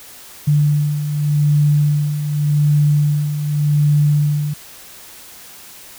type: beating tone pair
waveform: sine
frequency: 146.83 / 147.69 Hz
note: D3 / D3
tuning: 0 / +10 cents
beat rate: 0.86 Hz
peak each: -20 / -13 dBFS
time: 0.47-4.54 s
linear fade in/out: 10 ms
effects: white hiss -39 dBFS RMS until 5.98 s